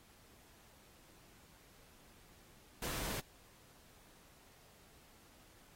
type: noise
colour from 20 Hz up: pink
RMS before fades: -41 dBFS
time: 2.82-3.2 s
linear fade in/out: 2 ms
effects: pink hiss -64 dBFS RMS until 5.75 s + AAC 48 kbps